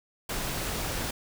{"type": "noise", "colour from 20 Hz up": "pink", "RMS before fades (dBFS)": -32, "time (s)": [0.29, 1.11], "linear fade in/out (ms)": 5, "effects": []}